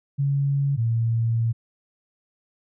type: tone pair in turn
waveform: sine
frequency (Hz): 140 / 114.82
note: C#3 / A#2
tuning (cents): +18 / -26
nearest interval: minor third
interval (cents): 344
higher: first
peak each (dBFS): -19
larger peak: neither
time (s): 0.18-0.77 / 0.77-1.53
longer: second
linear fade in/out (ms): 20
effects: none